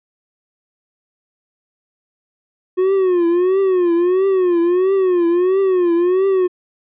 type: tone with vibrato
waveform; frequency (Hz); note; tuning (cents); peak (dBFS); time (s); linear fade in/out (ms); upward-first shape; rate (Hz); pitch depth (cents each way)
triangle; 363.4; F#4; -31; -10; 2.77-6.48; 20; triangle; 1.5; 140
effects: resampled to 8000 Hz